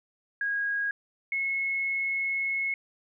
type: tone pair in turn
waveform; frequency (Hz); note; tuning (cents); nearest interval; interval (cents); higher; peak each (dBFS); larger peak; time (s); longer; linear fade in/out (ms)
sine; 1641 / 2181; G#6 / C#7; -21 / -29; perfect fourth; 492; second; -26; neither; 0.41-0.91 / 1.32-2.74; second; 2
effects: none